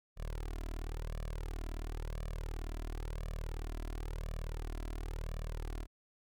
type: tone with flanger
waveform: sawtooth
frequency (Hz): 38.89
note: D#1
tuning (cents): 0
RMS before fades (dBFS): -40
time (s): 0.16-5.87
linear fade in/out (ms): 50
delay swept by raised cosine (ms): 1.7 to 3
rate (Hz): 0.96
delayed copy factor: +0.8
effects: none